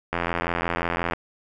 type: click train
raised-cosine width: 0.5 ms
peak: -9 dBFS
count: 87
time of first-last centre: 0.13-1.135 s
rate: 85.6 Hz
effects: none